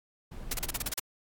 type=noise; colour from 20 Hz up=brown; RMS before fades=-40 dBFS; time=0.31-0.93 s; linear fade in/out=10 ms
type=noise bursts; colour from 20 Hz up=white; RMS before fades=-31 dBFS; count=9; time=0.51-0.997 s; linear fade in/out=5 ms; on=23 ms; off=35 ms
effects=AAC 64 kbps